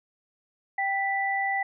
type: tone pair together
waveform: sine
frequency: 784 / 1975.6 Hz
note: G5 / B6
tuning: 0 / 0 cents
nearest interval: octave + major third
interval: 1600 cents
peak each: -27 dBFS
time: 0.78-1.63 s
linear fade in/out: 5 ms
effects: none